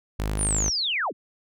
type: tone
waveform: sawtooth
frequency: 51.91 Hz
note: G#1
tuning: in tune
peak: -21 dBFS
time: 0.19-0.7 s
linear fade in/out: 5 ms
type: linear sweep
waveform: sine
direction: down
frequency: 9956 to 105.6 Hz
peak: -23 dBFS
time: 0.37-1.13 s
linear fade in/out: 50 ms
effects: none